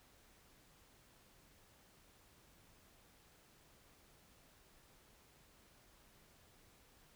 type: silence
effects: pink hiss -67 dBFS RMS until 7.15 s